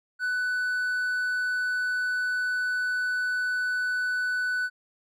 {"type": "tone", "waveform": "triangle", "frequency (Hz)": 1493, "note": "F#6", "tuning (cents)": 15, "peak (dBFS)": -23, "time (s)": [0.19, 4.7], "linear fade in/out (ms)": 50, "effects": []}